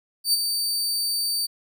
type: tone with ADSR envelope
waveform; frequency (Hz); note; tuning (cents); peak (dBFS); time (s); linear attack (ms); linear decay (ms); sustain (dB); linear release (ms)
sawtooth; 4607; D8; -34; -13; 0.24-1.47; 93; 24; -7; 19
effects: none